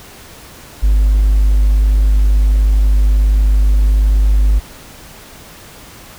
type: tone with hard clipping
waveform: triangle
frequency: 50.7 Hz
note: G#1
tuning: 41 cents flat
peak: -8 dBFS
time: 0.82-4.6 s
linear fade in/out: 20 ms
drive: 4 dB
effects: pink hiss -37 dBFS RMS until 6.18 s